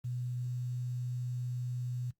sine tone with quantisation, 123.47 Hz, B2, in tune, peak -34 dBFS, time 0.04-2.11 s, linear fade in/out 10 ms, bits 10, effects noise-tail reverb RT60 0.1 s tail -17 dB re dry + Opus 32 kbps

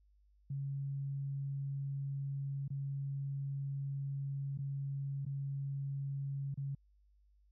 sine tone with dropouts, 138.59 Hz, C#3, in tune, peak -36 dBFS, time 0.5-6.75 s, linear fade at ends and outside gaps 5 ms, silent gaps 2.68-2.703 / 4.576-4.587 / 5.252-5.263 / 6.543-6.574 s, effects added 50 Hz sine -65 dBFS peak until 7.51 s

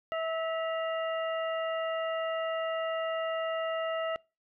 harmonic tone with a mistuned harmonic, 650 Hz, E5, 24 cents flat, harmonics 1 / 2 / 3 / 4, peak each -31 / -37 / -41 / -43 dBFS, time 0.12-4.16 s, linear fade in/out 0 ms, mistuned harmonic 4, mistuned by +130 cents, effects noise-tail reverb RT60 0.3 s tail -25 dB re dry

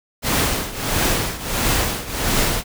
pink noise with tremolo, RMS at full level -17 dBFS, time 0.22-2.64 s, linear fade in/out 50 ms, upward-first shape triangle, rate 1.5 Hz, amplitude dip 85%, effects none

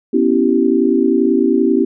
sine chord, C# half-diminished seventh, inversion third, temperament equal with one note detuned, 246.9 / 277.2 / 329.6 / 387.5 Hz, B3 / C#4 / E4 / G4, 0 / 0 / 0 / -20 cents, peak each -16 dBFS, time 0.13-1.85 s, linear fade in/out 10 ms, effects none

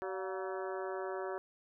harmonic tone with a mistuned harmonic, 190 Hz, F#3, 46 cents sharp, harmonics 2 / 3 / 4 / 5 / 6 / 7 / 8 / 9, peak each -39 / -43 / -45 / -47 / -49 / -50 / -51 / -52 dBFS, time 0.02-1.38 s, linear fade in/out 0 ms, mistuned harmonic 4, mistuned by -94 cents, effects none

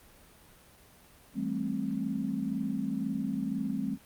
sine chord, A minor seventh, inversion second, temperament just, 165 / 198 / 220 / 264 Hz, E3 / G3 / A3 / C4, +2 / +18 / 0 / +16 cents, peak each -40 / -34 / -35 / -34 dBFS, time 1.34-3.98 s, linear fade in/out 50 ms, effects pink hiss -57 dBFS RMS until 4.05 s + Opus 32 kbps

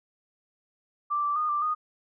sine tone with pitch steps, 1175 / 1168 / 1227 / 1179 / 1234 Hz, D6 / D6 / D#6 / D6 / D#6, +1 / -10 / -25 / +6 / -15 cents, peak -24 dBFS, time 1.1-1.75 s, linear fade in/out 20 ms, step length 130 ms, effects none

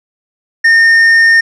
triangle tone with tanh clipping, 1826 Hz, A#6, 36 cents flat, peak -5 dBFS, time 0.64-1.41 s, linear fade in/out 10 ms, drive 9 dB, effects none

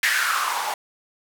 blue noise with band-pass filter sweep, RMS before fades -23 dBFS, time 0.03-0.74 s, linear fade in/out 2 ms, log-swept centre 1900 to 770 Hz, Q 5, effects none

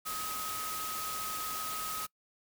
sine tone in noise, 1266 Hz, D#6, 30 cents sharp, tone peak -38 dBFS, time 0.05-2.07 s, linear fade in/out 20 ms, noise white, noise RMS -39 dBFS, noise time 0.05-2.07 s, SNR -2 dB, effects noise-tail reverb RT60 0.1 s tail -24 dB re dry

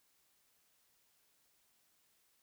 silence, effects white hiss -74 dBFS RMS until 2.42 s

